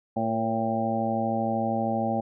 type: harmonic tone with a mistuned harmonic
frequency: 112.8 Hz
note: A2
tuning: 44 cents sharp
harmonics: 1 / 2 / 3 / 4 / 5 / 6 / 7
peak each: -35 / -28 / -36 / -39 / -31 / -33 / -29 dBFS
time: 0.16-2.21 s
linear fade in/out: 10 ms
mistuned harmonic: 4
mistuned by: +68 cents
effects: none